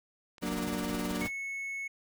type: clicks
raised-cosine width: 0.2 ms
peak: -35 dBFS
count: 6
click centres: 0.382 / 0.532 / 0.628 / 0.674 / 0.931 / 1.099 s
type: noise with tremolo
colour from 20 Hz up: pink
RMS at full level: -38 dBFS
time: 0.41-1.31 s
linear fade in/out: 50 ms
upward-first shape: triangle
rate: 19 Hz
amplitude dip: 85%
type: chord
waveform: 35% pulse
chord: Gb augmented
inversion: none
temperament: equal with one note detuned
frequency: 184.25 / 233.1 / 293.7 Hz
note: Gb3 / Bb3 / D4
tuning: -7 / 0 / 0 cents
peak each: -35 dBFS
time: 0.42-1.27 s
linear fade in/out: 10 ms
type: tone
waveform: triangle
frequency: 2200 Hz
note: C#7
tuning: 14 cents flat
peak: -33 dBFS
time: 1.21-1.88 s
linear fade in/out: 10 ms
effects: none